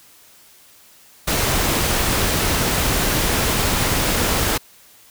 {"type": "noise", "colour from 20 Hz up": "pink", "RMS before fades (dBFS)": -19, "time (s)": [1.27, 4.58], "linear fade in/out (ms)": 10, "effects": ["white hiss -49 dBFS RMS until 5.1 s"]}